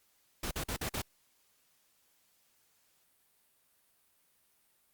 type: noise bursts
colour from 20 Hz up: pink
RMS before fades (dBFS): -36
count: 5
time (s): 0.43-1.019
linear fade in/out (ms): 5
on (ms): 81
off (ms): 46
effects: white hiss -71 dBFS RMS until 4.93 s + Opus 48 kbps